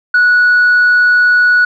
sine tone, 1468 Hz, F#6, 14 cents flat, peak -4 dBFS, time 0.14-1.65 s, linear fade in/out 5 ms, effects tanh soft clip ceiling -4 dBFS

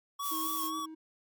square tone with vibrato, 1117 Hz, C#6, 13 cents sharp, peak -35 dBFS, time 0.19-0.86 s, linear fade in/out 10 ms, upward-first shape sine, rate 3.8 Hz, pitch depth 42 cents each way
violet noise, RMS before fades -36 dBFS, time 0.21-0.71 s, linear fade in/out 50 ms
triangle tone with tremolo, 317.1 Hz, D#4, 33 cents sharp, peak -36 dBFS, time 0.31-0.95 s, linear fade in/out 10 ms, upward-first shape square, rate 3.1 Hz, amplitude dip 40%
effects MP3 96 kbps

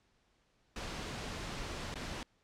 pink noise with dropouts, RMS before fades -41 dBFS, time 0.76-2.23 s, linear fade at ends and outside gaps 2 ms, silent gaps 1.942-1.956 s, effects pink hiss -73 dBFS RMS until 2.43 s + low-pass 6000 Hz 12 dB/octave

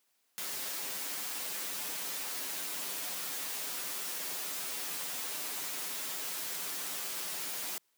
white noise with comb filter, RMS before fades -38 dBFS, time 0.38-7.78 s, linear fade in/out 0 ms, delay 8.8 ms, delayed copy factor -0.85, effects white hiss -75 dBFS RMS until 7.97 s + high-pass 200 Hz 12 dB/octave

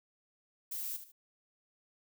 violet noise with echo, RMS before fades -39 dBFS, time 0.71-0.97 s, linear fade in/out 10 ms, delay 75 ms, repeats 2, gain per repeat -10 dB, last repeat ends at 1.12 s, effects none

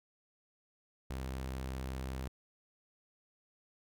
sawtooth tone, 65.3 Hz, C2, 3 cents flat, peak -34 dBFS, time 1.1-2.28 s, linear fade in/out 5 ms, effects none

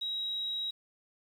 sine tone, 3834 Hz, A#7, 48 cents sharp, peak -32 dBFS, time 0.01-0.71 s, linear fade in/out 10 ms, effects 10-bit

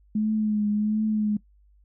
sine tone with vibrato, 212.4 Hz, G#3, 39 cents sharp, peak -21 dBFS, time 0.15-1.37 s, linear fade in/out 5 ms, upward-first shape triangle, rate 1.4 Hz, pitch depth 42 cents each way, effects noise-tail reverb RT60 0.1 s tail -19 dB re dry + added 50 Hz sine -55 dBFS peak until 1.84 s

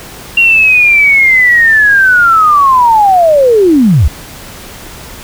sine linear sweep, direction down, 2774 to 55.4 Hz, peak -3 dBFS, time 0.37-4.08 s, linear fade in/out 5 ms, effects pink hiss -29 dBFS RMS until 5.23 s

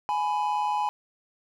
triangle tone pair together, 836.7 / 995 Hz, G#5 / B5, +13 / +13 cents, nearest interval minor third, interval 300 cents, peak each -24 / -26 dBFS, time 0.09-0.89 s, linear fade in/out 0 ms, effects none

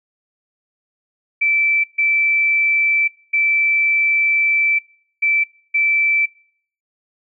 sine tone bursts at uneven times, 2326 Hz, D7, 17 cents flat, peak -13 dBFS, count 5, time 1.41-1.84 / 1.98-3.08 / 3.33-4.79 / 5.22-5.44 / 5.74-6.26 s, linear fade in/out 10 ms, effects noise-tail reverb RT60 0.6 s tail -24 dB re dry

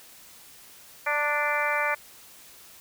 harmonic tone with a mistuned harmonic, 293.7 Hz, D4, in tune, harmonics 2 / 3 / 4 / 5 / 6 / 7 / 8, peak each -31 / -31 / -31 / -31 / -31 / -31 / -31 dBFS, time 1.06-1.95 s, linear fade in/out 10 ms, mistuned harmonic 3, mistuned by +21 cents, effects white hiss -50 dBFS RMS until 2.8 s

